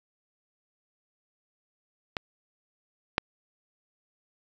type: clicks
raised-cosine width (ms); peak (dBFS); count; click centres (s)
0.3; -13 / -6; 2; 2.168 / 3.181
effects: resampled to 16000 Hz + 7-bit